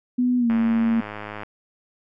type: tone with pitch glide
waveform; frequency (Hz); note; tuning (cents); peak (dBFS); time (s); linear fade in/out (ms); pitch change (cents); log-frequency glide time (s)
sine; 248.1 to 228.8; B3 to A#3; +8 to -32; -17; 0.18-1.01; 10; -140; 0.38-0.5
type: click train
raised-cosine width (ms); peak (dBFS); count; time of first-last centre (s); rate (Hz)
0.5; -18; 99; 0.5-1.433; 105
effects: none